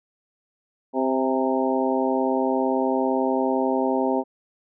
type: harmonic tone with a mistuned harmonic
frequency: 131.1 Hz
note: C3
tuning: 4 cents sharp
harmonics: 2 / 3 / 4 / 5 / 6 / 7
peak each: -24 / -26 / -27 / -28 / -29 / -29 dBFS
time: 0.93-4.24 s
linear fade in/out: 50 ms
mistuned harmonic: 6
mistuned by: +43 cents
effects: none